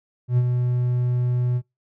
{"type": "tone with ADSR envelope", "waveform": "triangle", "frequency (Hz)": 123.47, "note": "B2", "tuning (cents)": 0, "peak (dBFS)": -12, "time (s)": [0.28, 1.62], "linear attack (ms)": 96, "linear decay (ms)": 47, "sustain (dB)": -5, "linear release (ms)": 56, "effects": ["noise-tail reverb RT60 0.2 s tail -24 dB re dry"]}